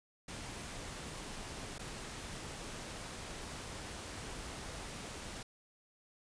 pink noise with dropouts, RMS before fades -45 dBFS, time 0.28-5.43 s, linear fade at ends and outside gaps 5 ms, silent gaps 1.783-1.792 s, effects resampled to 22050 Hz

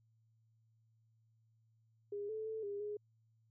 sine tone with pitch steps, 408.1 / 436.3 / 440.3 / 405 / 416.9 Hz, G#4 / A4 / A4 / G#4 / G#4, -30 / -15 / +1 / -43 / +7 cents, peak -39 dBFS, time 2.12-2.97 s, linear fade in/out 5 ms, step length 170 ms, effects added 112 Hz sine -70 dBFS peak until 3.5 s

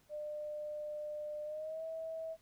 sine tone with pitch glide, 600 to 646.8 Hz, D5 to E5, +37 to -33 cents, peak -39 dBFS, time 0.09-2.37 s, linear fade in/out 50 ms, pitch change +130 cents, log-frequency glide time 1.44-1.83 s, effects pink hiss -70 dBFS RMS until 2.41 s

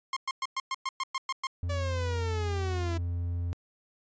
sawtooth tone bursts, 1064 Hz, C6, 29 cents sharp, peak -25 dBFS, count 10, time 0.13-1.47 s, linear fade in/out 2 ms, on 35 ms, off 110 ms
triangle tone with pitch glide, 87.31 to 86.76 Hz, F2 to F2, 0 to -11 cents, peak -27 dBFS, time 1.63-3.53 s, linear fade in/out 0 ms, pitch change -11 cents, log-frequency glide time 2.32-2.4 s
sawtooth exponential sweep, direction down, 580 to 330 Hz, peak -30 dBFS, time 1.69-2.98 s, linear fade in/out 10 ms
effects resampled to 16000 Hz

